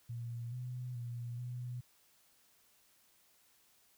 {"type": "tone with pitch steps", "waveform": "sine", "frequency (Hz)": [118.1, 125, 119.7, 123.3], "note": ["A#2", "B2", "A#2", "B2"], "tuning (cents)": [23, 21, 46, -2], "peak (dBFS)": -39, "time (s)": [0.09, 1.81], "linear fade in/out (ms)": 10, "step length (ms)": 430, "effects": ["white hiss -69 dBFS RMS until 3.97 s"]}